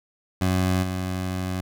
20% pulse tone with level steps, 92.5 Hz, F#2, in tune, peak -15 / -21 dBFS, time 0.41-1.61 s, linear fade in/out 5 ms, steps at 0.82 s, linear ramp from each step 20 ms, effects none

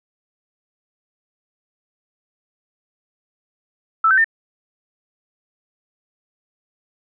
sine tone with pitch steps, 1318.5 / 1541 / 1801.1 Hz, E6 / G6 / A6, 0 / -30 / +40 cents, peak -11 dBFS, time 4.04-4.244 s, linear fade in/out 5 ms, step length 68 ms, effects none

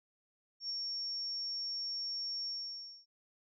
sine tone with ADSR envelope, 5500 Hz, F8, 27 cents flat, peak -34 dBFS, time 0.6-3.06 s, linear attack 98 ms, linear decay 8 ms, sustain -2 dB, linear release 590 ms, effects none

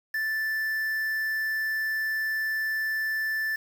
triangle tone with quantisation, 1760 Hz, A6, in tune, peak -24 dBFS, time 0.14-3.56 s, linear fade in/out 5 ms, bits 7, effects none

